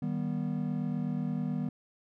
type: chord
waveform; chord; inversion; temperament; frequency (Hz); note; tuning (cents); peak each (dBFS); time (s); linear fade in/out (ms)
triangle; Eb augmented; none; just; 155.56 / 194.45 / 243.1; Eb3 / G3 / B3; 0 / -14 / -27; -32 / -33 / -32; 0.02-1.69; 5
effects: none